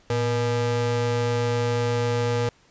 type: ring-modulated tone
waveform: square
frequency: 182.5 Hz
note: F#3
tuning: 24 cents flat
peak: -19 dBFS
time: 0.1-2.49 s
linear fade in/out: 2 ms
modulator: 296 Hz
effects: pink hiss -58 dBFS RMS until 2.7 s + resampled to 16000 Hz